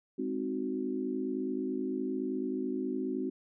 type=chord; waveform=sine; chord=Ab dominant seventh; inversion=none; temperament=equal; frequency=207.7 / 261.6 / 311.1 / 370 Hz; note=Ab3 / C4 / Eb4 / Gb4; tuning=0 / 0 / 0 / 0 cents; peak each=-40 / -34 / -39 / -36 dBFS; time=0.18-3.3 s; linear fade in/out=10 ms; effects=none